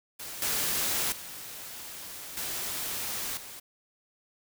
white noise with level steps, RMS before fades -40 / -29 / -42 / -34 / -44 dBFS, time 0.19-3.6 s, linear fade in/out 10 ms, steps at 0.42 / 1.12 / 2.37 / 3.37 s, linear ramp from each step 2 ms, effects none

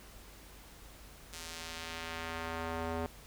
square tone with band-pass filter sweep, 82.41 Hz, E2, in tune, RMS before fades -40 dBFS, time 1.33-3.06 s, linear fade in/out 0 ms, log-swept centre 7200 to 620 Hz, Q 0.74, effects added 50 Hz sine -55 dBFS peak until 3.26 s + pink hiss -55 dBFS RMS until 3.26 s

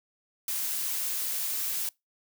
blue noise, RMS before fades -31 dBFS, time 0.48-1.89 s, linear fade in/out 2 ms, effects noise-tail reverb RT60 0.2 s tail -25 dB re dry

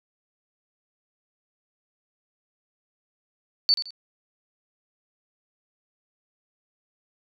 sine tone with echo, 4500 Hz, C#8, 25 cents sharp, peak -15 dBFS, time 3.69-3.74 s, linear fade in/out 0 ms, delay 83 ms, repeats 2, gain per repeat -11 dB, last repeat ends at 3.906 s, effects none

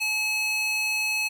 square tone with high-pass filter, 856 Hz, A5, 48 cents flat, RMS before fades -26 dBFS, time 0-1.29 s, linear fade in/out 20 ms, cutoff 2500 Hz, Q 2.2, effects none

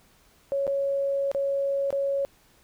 sine tone with dropouts, 554.4 Hz, C#5, in tune, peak -23 dBFS, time 0.52-2.25 s, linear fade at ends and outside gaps 0 ms, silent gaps 0.668-0.677 / 1.315-1.348 / 1.905-1.927 s, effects pink hiss -60 dBFS RMS until 2.63 s

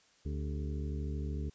harmonic tone with a mistuned harmonic, 73.1 Hz, D2, 7 cents flat, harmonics 1 / 2 / 3 / 4 / 5 / 6, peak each -35 / -41 / -45 / -47 / -49 / -51 dBFS, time 0.25-1.5 s, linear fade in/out 10 ms, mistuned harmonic 5, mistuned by +110 cents, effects white hiss -66 dBFS RMS until 1.54 s + resampled to 16000 Hz

